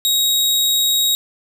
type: tone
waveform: sawtooth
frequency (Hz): 3792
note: A#7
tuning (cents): +29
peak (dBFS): -11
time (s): 0.05-1.15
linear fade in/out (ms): 0
effects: none